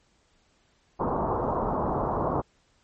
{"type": "low-pass noise", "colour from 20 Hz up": "white", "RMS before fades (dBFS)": -27, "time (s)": [0.99, 2.42], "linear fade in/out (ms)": 20, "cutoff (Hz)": 1100, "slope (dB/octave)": 48, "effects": ["pink hiss -66 dBFS RMS until 2.83 s", "MP3 32 kbps"]}